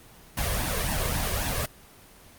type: noise with flanger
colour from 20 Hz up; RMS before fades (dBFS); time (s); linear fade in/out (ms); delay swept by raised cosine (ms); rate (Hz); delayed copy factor
pink; -27; 0.37-1.66; 5; 1.1 to 1.85; 3.7; +0.95
effects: pink hiss -51 dBFS RMS until 2.38 s + Opus 24 kbps